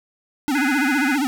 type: tone with vibrato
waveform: square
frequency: 277.2 Hz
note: C#4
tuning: in tune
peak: -19 dBFS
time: 0.48-1.27 s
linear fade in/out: 0 ms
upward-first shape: sine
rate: 15 Hz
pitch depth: 160 cents each way
type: chord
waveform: sine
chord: Ab dominant seventh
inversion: third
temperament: equal with one note detuned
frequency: 1480 / 1661.2 / 2058 / 2489 Hz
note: Gb6 / Ab6 / C7 / Eb7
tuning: 0 / 0 / -29 / 0 cents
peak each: -25 / -29 / -28 / -30 dBFS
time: 0.55-1.16 s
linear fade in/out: 2 ms
effects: none